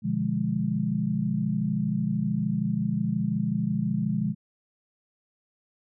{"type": "chord", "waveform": "sine", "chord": "B diminished seventh", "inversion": "none", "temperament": "equal with one note detuned", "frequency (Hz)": [123.47, 148.88, 174.61, 207.7], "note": ["B2", "D3", "F3", "Ab3"], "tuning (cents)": [0, 24, 0, 0], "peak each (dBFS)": [-32, -31, -29, -27], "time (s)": [0.02, 4.35], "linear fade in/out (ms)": 50, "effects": []}